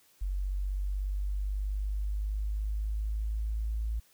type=exponential sweep; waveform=sine; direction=up; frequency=47.07 to 55 Hz; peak=-29 dBFS; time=0.21-4 s; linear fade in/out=10 ms; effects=white hiss -64 dBFS RMS until 4.13 s